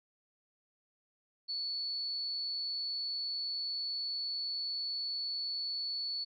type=tone with amplitude modulation; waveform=sine; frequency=4435 Hz; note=C#8; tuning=in tune; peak=-33 dBFS; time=1.48-6.25 s; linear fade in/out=20 ms; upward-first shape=sine; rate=169 Hz; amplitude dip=25%; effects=none